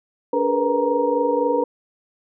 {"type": "tone cluster", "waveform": "sine", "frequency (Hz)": [287.7, 421.8, 472.8, 496.6, 937], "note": ["D4", "G#4", "A#4", "B4", "A#5"], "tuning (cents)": [-36, 27, 24, 9, 9], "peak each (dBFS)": [-25, -28, -22, -21, -24], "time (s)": [0.33, 1.64], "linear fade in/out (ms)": 5, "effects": []}